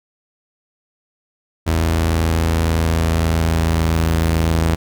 sawtooth tone pair together, 54.48 / 81.8 Hz, A1 / E2, -16 / -13 cents, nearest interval perfect fifth, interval 703 cents, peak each -19 / -11 dBFS, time 1.66-4.76 s, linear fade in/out 20 ms, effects none

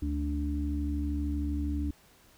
harmonic tone, 72.8 Hz, D2, 15 cents flat, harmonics 1 / 3 / 4, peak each -30 / -41 / -33 dBFS, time 0.02-1.91 s, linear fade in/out 5 ms, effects pink hiss -60 dBFS RMS until 2.37 s

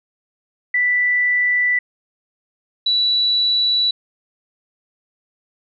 sine tone pair in turn, 1975.5 / 3941 Hz, B6 / B7, 0 / -4 cents, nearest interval octave, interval 1196 cents, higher second, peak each -14 dBFS, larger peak neither, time 0.74-1.79 / 2.86-3.91 s, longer neither, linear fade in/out 5 ms, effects none

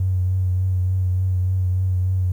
triangle tone with vibrato, 92.4 Hz, F#2, 2 cents flat, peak -13 dBFS, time 0-2.32 s, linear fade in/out 5 ms, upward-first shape triangle, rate 3.4 Hz, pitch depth 33 cents each way, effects tanh soft clip ceiling -15 dBFS + 9-bit

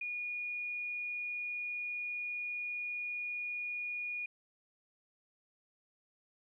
sine tone, 2445 Hz, D#7, 31 cents flat, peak -36 dBFS, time 0.01-4.26 s, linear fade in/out 5 ms, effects 13-bit

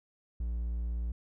triangle tone, 58.27 Hz, A#1, in tune, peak -29 dBFS, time 0.4-1.12 s, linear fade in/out 5 ms, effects none

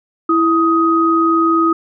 sine tone pair together, 329.7 / 1254 Hz, E4 / D#6, 0 / +13 cents, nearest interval octave + major seventh, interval 2313 cents, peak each -13 dBFS, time 0.29-1.73 s, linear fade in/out 5 ms, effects none

